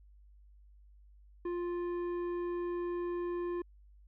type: tone with tanh clipping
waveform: sine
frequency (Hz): 349.8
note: F4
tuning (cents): +3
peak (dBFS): -35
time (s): 1.45-3.62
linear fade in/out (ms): 5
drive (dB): 10
effects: added 50 Hz sine -56 dBFS peak until 4.07 s